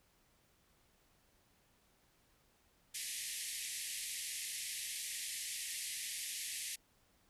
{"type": "band-pass noise", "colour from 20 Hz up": "white", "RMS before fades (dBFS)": -43, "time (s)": [2.94, 6.76], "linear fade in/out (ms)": 10, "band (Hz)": [1800, 12000], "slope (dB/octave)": 96, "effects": ["pink hiss -72 dBFS RMS until 7.29 s"]}